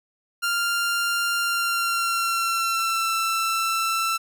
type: tone with pitch glide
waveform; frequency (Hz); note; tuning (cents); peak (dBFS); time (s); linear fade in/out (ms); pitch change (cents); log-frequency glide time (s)
sawtooth; 1394 to 1334.9; F6 to E6; -4 to +21; -18; 0.42-4.18; 20; -75; 1.39-3.15
effects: none